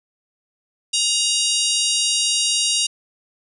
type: harmonic tone with a mistuned harmonic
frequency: 944 Hz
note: A#5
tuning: 22 cents sharp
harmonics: 3 / 4 / 5 / 6 / 7 / 8 / 9 / 10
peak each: -23 / -24 / -25 / -26 / -26 / -27 / -28 / -28 dBFS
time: 0.93-2.87 s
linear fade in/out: 10 ms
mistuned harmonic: 9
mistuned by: +55 cents
effects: none